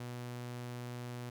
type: tone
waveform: sawtooth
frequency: 122.1 Hz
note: B2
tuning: 19 cents flat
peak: -37 dBFS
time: 0-1.3 s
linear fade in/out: 5 ms
effects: none